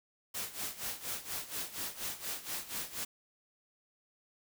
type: noise with tremolo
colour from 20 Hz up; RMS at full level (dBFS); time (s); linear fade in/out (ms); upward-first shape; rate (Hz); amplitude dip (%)
white; -37; 0.34-3.05; 10; sine; 4.2; 80
effects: none